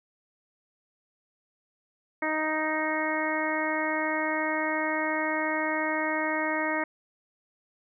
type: harmonic tone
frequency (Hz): 311.4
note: D#4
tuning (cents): +2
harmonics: 1 / 2 / 3 / 4 / 5 / 6 / 7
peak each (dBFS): -32 / -32 / -33 / -36 / -37 / -32 / -34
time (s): 2.22-6.84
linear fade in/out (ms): 5
effects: none